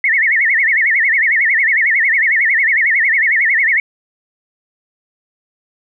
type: tone with vibrato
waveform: sine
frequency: 1981 Hz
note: B6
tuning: 5 cents sharp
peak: -10 dBFS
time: 0.04-3.8 s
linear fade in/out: 2 ms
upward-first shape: sine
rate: 11 Hz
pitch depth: 200 cents each way
effects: none